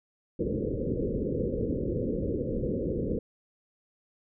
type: low-pass noise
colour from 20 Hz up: white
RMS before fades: -30 dBFS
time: 0.39-3.19 s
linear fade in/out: 5 ms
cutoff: 530 Hz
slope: 96 dB/octave
effects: none